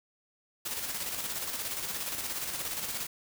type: noise with tremolo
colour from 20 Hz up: white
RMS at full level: -34 dBFS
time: 0.65-3.07 s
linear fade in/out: 10 ms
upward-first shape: square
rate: 17 Hz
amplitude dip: 40%
effects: none